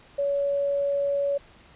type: tone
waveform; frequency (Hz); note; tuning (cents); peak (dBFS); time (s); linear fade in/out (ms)
sine; 564; C#5; +30; -22; 0.18-1.38; 10
effects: pink hiss -53 dBFS RMS until 1.75 s + resampled to 8000 Hz